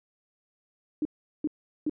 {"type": "tone bursts", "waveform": "sine", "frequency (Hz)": 303.1, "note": "D#4", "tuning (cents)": -45, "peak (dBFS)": -24, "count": 3, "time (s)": [1.02, 1.896], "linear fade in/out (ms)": 2, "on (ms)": 32, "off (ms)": 390, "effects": []}